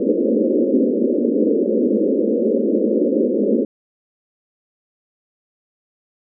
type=band-pass noise; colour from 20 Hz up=pink; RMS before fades=-17 dBFS; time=0-3.65 s; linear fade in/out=2 ms; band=210 to 550 Hz; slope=96 dB/octave; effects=none